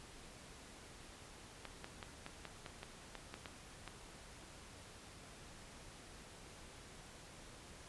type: clicks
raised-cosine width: 0.3 ms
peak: -30 dBFS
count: 11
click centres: 1.653 / 1.844 / 2.028 / 2.264 / 2.453 / 2.662 / 2.831 / 3.153 / 3.341 / 3.458 / 3.877 s
effects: pink hiss -56 dBFS RMS until 7.88 s + resampled to 24000 Hz